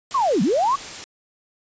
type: noise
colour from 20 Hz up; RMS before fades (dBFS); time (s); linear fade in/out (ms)
white; -34; 0.11-1.04; 0
type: linear two-way sweep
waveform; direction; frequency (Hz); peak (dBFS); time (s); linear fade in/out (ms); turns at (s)
sine; down then up; 1157 to 164.81 to 1157; -16; 0.14-0.76; 10; 0.42
effects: resampled to 16000 Hz